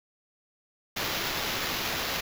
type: noise with sample-and-hold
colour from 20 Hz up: blue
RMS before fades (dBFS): -31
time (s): 0.96-2.21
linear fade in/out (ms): 10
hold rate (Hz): 8820
effects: none